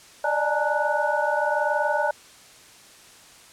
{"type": "tone cluster", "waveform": "sine", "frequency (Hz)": [584, 605, 849, 916, 1476], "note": ["D5", "D#5", "G#5", "A#5", "F#6"], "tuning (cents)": [-10, -49, 38, -31, -5], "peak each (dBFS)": -27, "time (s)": [0.24, 2.11], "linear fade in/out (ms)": 5, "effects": ["white hiss -49 dBFS RMS until 3.52 s", "low-pass 9000 Hz 12 dB/octave"]}